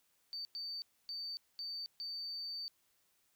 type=tone bursts at uneven times; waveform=sine; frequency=4585 Hz; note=D8; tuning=42 cents flat; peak=-39 dBFS; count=5; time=0.33-0.45 / 0.55-0.82 / 1.09-1.37 / 1.59-1.86 / 2-2.68 s; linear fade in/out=0 ms; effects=tanh soft clip ceiling -35 dBFS + white hiss -75 dBFS RMS until 3.35 s